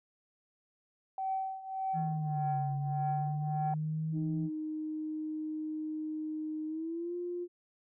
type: tone with tremolo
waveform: sine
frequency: 766 Hz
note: G5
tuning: 40 cents flat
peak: -29 dBFS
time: 1.18-3.74 s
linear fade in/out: 2 ms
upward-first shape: triangle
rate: 1.7 Hz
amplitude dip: 85%
type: exponential two-way sweep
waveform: sine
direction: down then up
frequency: 164.81 to 138.59 to 164.81 Hz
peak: -31 dBFS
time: 1.93-4.5 s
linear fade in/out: 50 ms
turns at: 2.65 s
type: tone with pitch glide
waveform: sine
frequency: 309.9 to 351.9 Hz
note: D#4 to F4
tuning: -7 to +13 cents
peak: -34 dBFS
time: 4.12-7.48 s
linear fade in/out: 50 ms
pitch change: +220 cents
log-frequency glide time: 6.67-7.15 s
effects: tanh soft clip ceiling -23 dBFS